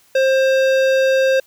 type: tone with hard clipping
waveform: sine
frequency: 530 Hz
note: C5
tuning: 22 cents sharp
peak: -14 dBFS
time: 0.15-1.4 s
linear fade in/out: 5 ms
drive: 15 dB
effects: white hiss -54 dBFS RMS until 1.46 s